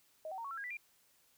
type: tone with pitch steps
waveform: sine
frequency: 629 / 761.1 / 920.9 / 1114.3 / 1348.3 / 1631.4 / 1974 / 2389 Hz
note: D#5 / F#5 / A#5 / C#6 / E6 / G#6 / B6 / D7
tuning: +19 / +49 / -21 / +9 / +39 / -31 / -1 / +29 cents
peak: -40 dBFS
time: 0.25-0.77 s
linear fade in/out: 2 ms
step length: 65 ms
effects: white hiss -70 dBFS RMS until 1.37 s